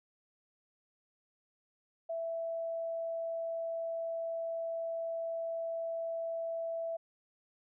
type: tone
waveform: sine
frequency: 662 Hz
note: E5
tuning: 7 cents sharp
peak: -34 dBFS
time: 2.09-6.97 s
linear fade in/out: 10 ms
effects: none